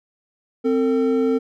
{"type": "tone pair together", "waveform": "triangle", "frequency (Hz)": [260.9, 450.9], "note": ["C4", "A4"], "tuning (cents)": [-5, 42], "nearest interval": "major sixth", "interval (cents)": 947, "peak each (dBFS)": -17, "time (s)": [0.64, 1.39], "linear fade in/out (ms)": 20, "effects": []}